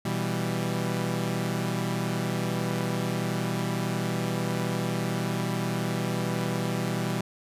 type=chord; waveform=sawtooth; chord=E minor; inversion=second; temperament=equal; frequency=123.47 / 164.81 / 196 Hz; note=B2 / E3 / G3; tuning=0 / 0 / 0 cents; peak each=-27 dBFS; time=0.05-7.21 s; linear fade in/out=5 ms; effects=resampled to 32000 Hz